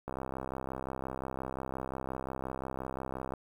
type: click train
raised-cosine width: 1 ms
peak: -23 dBFS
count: 215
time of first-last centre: 0.08-3.337 s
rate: 65.7 Hz
effects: 9-bit